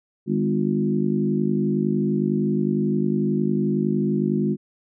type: harmonic tone with a mistuned harmonic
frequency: 51 Hz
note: G#1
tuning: 31 cents flat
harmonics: 3 / 4 / 5 / 6 / 7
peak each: -26 / -22 / -27 / -30 / -26 dBFS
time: 0.26-4.57 s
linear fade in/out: 50 ms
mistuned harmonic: 5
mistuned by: -17 cents
effects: none